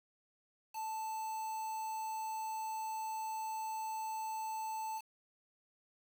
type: tone with quantisation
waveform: triangle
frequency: 880 Hz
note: A5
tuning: in tune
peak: -36 dBFS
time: 0.73-5.02 s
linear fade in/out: 50 ms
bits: 8
effects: none